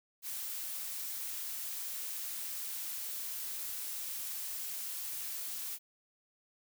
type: noise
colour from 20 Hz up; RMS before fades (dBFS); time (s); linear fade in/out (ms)
blue; -40; 0.22-5.79; 50
effects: none